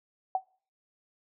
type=tone with exponential decay; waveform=sine; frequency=755 Hz; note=F#5; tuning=35 cents sharp; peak=-20 dBFS; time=0.35-0.42 s; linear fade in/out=2 ms; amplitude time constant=15 ms; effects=noise-tail reverb RT60 0.5 s tail -26 dB re dry